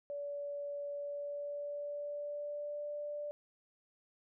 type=tone with pitch glide; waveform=sine; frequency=574 to 587.8 Hz; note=D5 to D5; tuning=-40 to +1 cents; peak=-38 dBFS; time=0.1-3.31 s; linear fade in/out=0 ms; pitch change=+41 cents; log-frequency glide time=0.92-2.86 s; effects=none